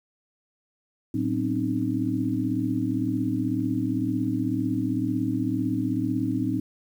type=tone cluster; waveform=sine; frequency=112.4 / 188.2 / 249.3 / 265.2 / 307.2 Hz; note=A2 / F#3 / B3 / C4 / D#4; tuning=+37 / +30 / +16 / +23 / -22 cents; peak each=-30 / -33 / -34 / -27 / -28 dBFS; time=1.14-6.6 s; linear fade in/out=5 ms; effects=9-bit